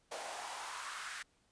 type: noise with high-pass filter sweep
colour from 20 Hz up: pink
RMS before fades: -44 dBFS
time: 0.11-1.23 s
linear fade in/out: 10 ms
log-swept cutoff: 600 to 1600 Hz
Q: 3.1
effects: pink hiss -73 dBFS RMS until 1.51 s + resampled to 22050 Hz